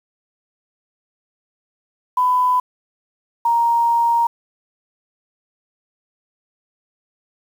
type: tone pair in turn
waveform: sine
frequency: 1000 / 934.9 Hz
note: B5 / A#5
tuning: +21 / +5 cents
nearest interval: minor second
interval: 116 cents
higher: first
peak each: -13 dBFS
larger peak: neither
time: 2.17-2.6 / 3.45-4.27 s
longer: second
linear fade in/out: 5 ms
effects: 7-bit